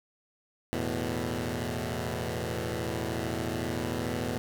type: chord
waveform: 10% pulse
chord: E suspended fourth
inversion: none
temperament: equal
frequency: 82.41 / 110 / 123.47 Hz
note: E2 / A2 / B2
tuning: 0 / 0 / 0 cents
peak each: -27 dBFS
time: 0.73-4.38 s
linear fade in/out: 0 ms
effects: 8-bit